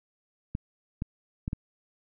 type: clicks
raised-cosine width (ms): 5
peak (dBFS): -18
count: 4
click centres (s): 0.551 / 1.021 / 1.479 / 1.531
effects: none